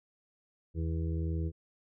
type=harmonic tone; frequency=81.5 Hz; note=E2; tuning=19 cents flat; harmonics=1 / 2 / 4 / 5 / 6; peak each=-31 / -37 / -41 / -46 / -49 dBFS; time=0.74-1.52 s; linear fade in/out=50 ms; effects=none